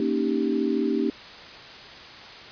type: chord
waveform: sine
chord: Eb dominant seventh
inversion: second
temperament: equal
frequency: 233.1 / 277.2 / 311.1 / 392 Hz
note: Bb3 / Db4 / Eb4 / G4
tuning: 0 / 0 / 0 / 0 cents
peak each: -27 dBFS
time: 0-1.1 s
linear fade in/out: 2 ms
effects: white hiss -42 dBFS RMS until 2.51 s + resampled to 11025 Hz